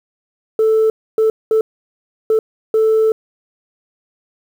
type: tone bursts at uneven times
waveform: sine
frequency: 440 Hz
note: A4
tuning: in tune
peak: -8 dBFS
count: 5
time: 0.59-0.9 / 1.18-1.3 / 1.51-1.61 / 2.3-2.39 / 2.74-3.12 s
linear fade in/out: 2 ms
effects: tanh soft clip ceiling -8 dBFS + 7-bit